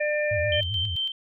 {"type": "harmonic tone", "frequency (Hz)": 598, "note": "D5", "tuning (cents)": 31, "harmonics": [1, 3, 4], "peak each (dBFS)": [-24, -29, -31], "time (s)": [0, 0.61], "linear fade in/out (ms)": 10}
{"type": "tone with vibrato", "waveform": "sine", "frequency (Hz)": 95, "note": "F#2", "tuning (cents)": 46, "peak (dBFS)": -28, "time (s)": [0.31, 0.96], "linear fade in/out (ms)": 5, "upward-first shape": "sine", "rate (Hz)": 7.7, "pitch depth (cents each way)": 250}
{"type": "tone with tremolo", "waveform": "sine", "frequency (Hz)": 3117, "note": "G7", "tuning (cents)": -11, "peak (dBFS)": -24, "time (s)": [0.52, 1.12], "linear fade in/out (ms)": 2, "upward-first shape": "square", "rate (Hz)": 4.5, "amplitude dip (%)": 50}
{"effects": []}